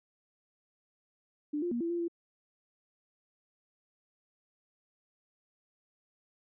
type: tone with pitch steps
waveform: sine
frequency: 296.3 / 349.9 / 237.6 / 336.5 / 344.8 / 340.3 Hz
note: D4 / F4 / A#3 / E4 / F4 / F4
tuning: +15 / +3 / +33 / +36 / -22 / -45 cents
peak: -30 dBFS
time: 1.53-2.082 s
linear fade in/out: 10 ms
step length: 92 ms
effects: none